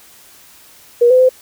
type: tone with pitch steps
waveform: sine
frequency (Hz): 478.3 / 509 / 513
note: A#4 / C5 / C5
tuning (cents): +44 / -48 / -34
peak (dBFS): -6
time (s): 1.01-1.292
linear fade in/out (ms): 10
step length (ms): 94
effects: white hiss -44 dBFS RMS until 1.41 s